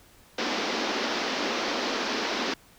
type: band-pass noise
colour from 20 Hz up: pink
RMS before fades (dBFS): -29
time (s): 0.38-2.54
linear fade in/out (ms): 5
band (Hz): 220 to 5700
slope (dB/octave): 48
effects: pink hiss -56 dBFS RMS until 2.78 s